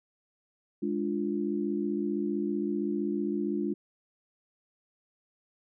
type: chord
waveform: sine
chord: D diminished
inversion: second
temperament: equal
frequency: 207.7 / 293.7 / 349.2 Hz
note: Ab3 / D4 / F4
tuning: 0 / 0 / 0 cents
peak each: -32 dBFS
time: 0.82-3.74 s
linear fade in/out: 10 ms
effects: none